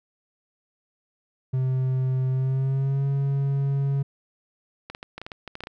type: tone with pitch glide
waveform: triangle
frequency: 130 to 138.53 Hz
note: C3 to C#3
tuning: -11 to -1 cents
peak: -19 dBFS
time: 1.53-4.03 s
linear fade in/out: 10 ms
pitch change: +110 cents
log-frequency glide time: 2.3-3.06 s
type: clicks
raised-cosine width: 0.3 ms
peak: -20 dBFS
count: 12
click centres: 4.9 / 4.949 / 5.029 / 5.18 / 5.216 / 5.265 / 5.318 / 5.477 / 5.554 / 5.606 / 5.637 / 5.671 s
effects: none